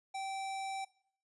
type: tone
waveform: square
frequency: 776 Hz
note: G5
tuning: 18 cents flat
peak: -38 dBFS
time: 0.14-0.85 s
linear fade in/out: 10 ms
effects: noise-tail reverb RT60 0.6 s tail -21 dB re dry + resampled to 24000 Hz